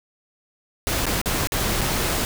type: noise with dropouts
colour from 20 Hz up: pink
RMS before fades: -23 dBFS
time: 0.87-2.25 s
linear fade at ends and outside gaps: 0 ms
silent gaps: 1.056-1.066 / 1.215-1.258 / 1.472-1.521 / 1.81-1.815 s
effects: none